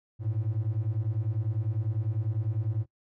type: beating tone pair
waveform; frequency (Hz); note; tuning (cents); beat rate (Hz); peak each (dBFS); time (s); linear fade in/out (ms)
triangle; 103.83 / 113.83; G#2 / A#2; 0 / -41; 10; -27; 0.19-2.86; 50
effects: noise-tail reverb RT60 0.1 s tail -22 dB re dry + tanh soft clip ceiling -20 dBFS